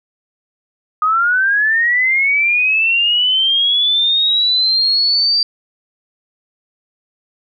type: linear sweep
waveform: sine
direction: up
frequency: 1231 to 4700 Hz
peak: -11 dBFS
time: 1.02-5.43 s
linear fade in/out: 2 ms
effects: none